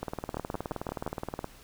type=two click trains; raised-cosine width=1 ms; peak=-19 / -18 dBFS; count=28 / 5; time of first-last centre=0.03-1.444 / 0.37-1.064 s; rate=19.1 / 5.76 Hz; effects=pink hiss -54 dBFS RMS until 1.63 s